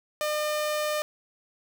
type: tone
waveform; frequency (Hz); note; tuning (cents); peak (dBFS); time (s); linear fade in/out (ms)
sawtooth; 604; D5; +48; -22; 0.21-1.02; 0
effects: 10-bit